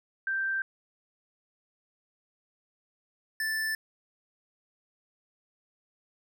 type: tone pair in turn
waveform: sine / square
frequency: 1568 / 1760 Hz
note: G6 / A6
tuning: 0 / 0 cents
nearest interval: major second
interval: 200 cents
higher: second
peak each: -27 / -29 dBFS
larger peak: first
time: 0.27-0.62 / 3.4-3.75 s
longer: neither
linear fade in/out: 2 ms
effects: none